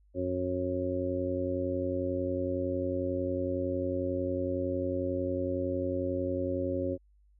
harmonic tone, 91 Hz, F#2, 28 cents flat, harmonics 1 / 2 / 3 / 4 / 5 / 6, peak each -37 / -45 / -34 / -35 / -44 / -33 dBFS, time 0.14-6.98 s, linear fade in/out 50 ms, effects added 50 Hz sine -60 dBFS peak until 7.39 s

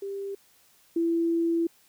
sine tone pair in turn, 395.9 / 334.4 Hz, G4 / E4, +17 / +25 cents, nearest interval minor third, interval 292 cents, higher first, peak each -31 / -22 dBFS, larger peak second, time 0.02-0.35 / 0.96-1.67 s, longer second, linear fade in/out 5 ms, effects white hiss -61 dBFS RMS until 1.88 s

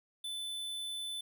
square tone, 3510 Hz, A7, 5 cents flat, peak -38 dBFS, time 0.24-1.21 s, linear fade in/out 5 ms, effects none

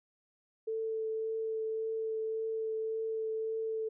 sine tone with vibrato, 442.9 Hz, A4, 11 cents sharp, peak -32 dBFS, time 0.67-3.89 s, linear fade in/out 10 ms, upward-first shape triangle, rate 1.8 Hz, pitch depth 11 cents each way, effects none

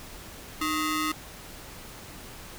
sawtooth ring-modulated tone, 784 Hz, G5, in tune, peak -19 dBFS, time 0.61-1.12 s, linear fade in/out 5 ms, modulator 477 Hz, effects pink hiss -44 dBFS RMS until 2.58 s

